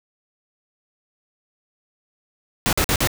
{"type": "noise bursts", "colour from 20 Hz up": "pink", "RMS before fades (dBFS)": -19, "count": 4, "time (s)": [2.66, 3.073], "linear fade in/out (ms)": 0, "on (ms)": 68, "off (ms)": 47, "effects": []}